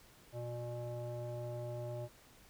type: tone with low-pass filter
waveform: square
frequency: 120.2 Hz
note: B2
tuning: 46 cents flat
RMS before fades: -42 dBFS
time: 0.32-2.09 s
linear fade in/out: 50 ms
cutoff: 660 Hz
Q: 5
effects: pink hiss -62 dBFS RMS until 2.49 s